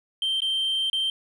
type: tone with dropouts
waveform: sine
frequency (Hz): 3136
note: G7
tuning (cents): 0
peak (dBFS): -20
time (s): 0.22-1.1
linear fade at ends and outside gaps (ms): 2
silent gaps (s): 0.404-0.419 / 0.899-0.93
effects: tanh soft clip ceiling -21 dBFS

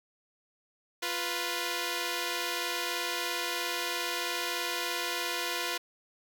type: tone pair together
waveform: 5% pulse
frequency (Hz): 349.2 / 493.5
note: F4 / B4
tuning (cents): 0 / -1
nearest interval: tritone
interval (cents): 599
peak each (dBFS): -22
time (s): 1.02-5.78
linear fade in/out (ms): 10
effects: none

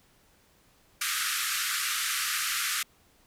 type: band-pass noise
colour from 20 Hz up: pink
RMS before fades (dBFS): -30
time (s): 1.01-2.83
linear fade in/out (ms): 5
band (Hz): 1200 to 14000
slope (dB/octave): 96
effects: pink hiss -63 dBFS RMS until 3.26 s

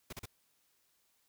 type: noise bursts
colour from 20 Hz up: pink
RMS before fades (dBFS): -44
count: 3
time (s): 0.1-0.258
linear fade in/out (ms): 5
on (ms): 28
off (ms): 37
effects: white hiss -74 dBFS RMS until 1.28 s

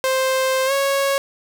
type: tone with pitch glide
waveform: sawtooth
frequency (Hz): 524 to 552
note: C5 to C#5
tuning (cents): +2 to -7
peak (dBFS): -13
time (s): 0.04-1.18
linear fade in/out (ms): 0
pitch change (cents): +91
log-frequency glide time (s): 0.66-0.72
effects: none

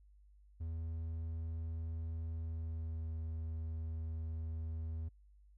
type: tone with pitch glide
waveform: triangle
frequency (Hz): 81.4 to 80.47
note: E2 to E2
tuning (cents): -21 to -41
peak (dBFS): -36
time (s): 0.6-5.09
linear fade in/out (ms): 10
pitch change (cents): -20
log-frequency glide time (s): 2.37-3.14
effects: added 50 Hz sine -60 dBFS peak until 5.57 s

